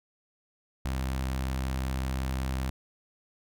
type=tone with notch filter; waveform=sawtooth; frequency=65.41 Hz; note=C2; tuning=in tune; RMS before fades=-31 dBFS; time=0.85-2.7 s; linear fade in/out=0 ms; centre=430 Hz; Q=1.9; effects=none